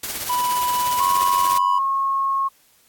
white noise with tremolo, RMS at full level -26 dBFS, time 0.03-1.58 s, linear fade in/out 5 ms, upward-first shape sine, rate 17 Hz, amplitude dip 45%
triangle tone, 987.8 Hz, B5, in tune, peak -17 dBFS, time 0.29-1.79 s, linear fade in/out 10 ms
sine tone with pitch glide, 1081 to 1087.9 Hz, C#6 to C#6, -44 to -33 cents, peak -18 dBFS, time 0.99-2.49 s, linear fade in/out 20 ms, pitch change +11 cents, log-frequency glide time 1.64-1.99 s
effects white hiss -57 dBFS RMS until 2.88 s + AAC 64 kbps

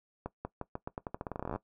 accelerating click train, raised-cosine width 1 ms, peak -22 dBFS, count 22, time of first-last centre 0.26-1.56 s, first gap 190 ms, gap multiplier 0.86, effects noise-tail reverb RT60 0.1 s tail -18 dB re dry

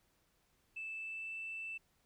sine tone with pitch glide, 2635 to 2653 Hz, E7 to E7, -1 to +10 cents, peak -40 dBFS, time 0.76-1.78 s, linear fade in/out 10 ms, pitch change +11 cents, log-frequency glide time 0.94-1.39 s, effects tanh soft clip ceiling -36 dBFS + pink hiss -75 dBFS RMS until 2.05 s

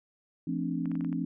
sine chord, D minor seventh, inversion first, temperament equal with one note detuned, 170.63 / 220 / 261.6 / 293.7 Hz, F3 / A3 / C4 / D4, -40 / 0 / 0 / 0 cents, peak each -33 / -38 / -33 / -35 dBFS, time 0.47-1.25 s, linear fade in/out 5 ms
clicks, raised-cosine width 0.5 ms, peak -33 dBFS, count 6, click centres 0.857 / 0.916 / 0.954 / 1.009 / 1.047 / 1.128 s
effects none

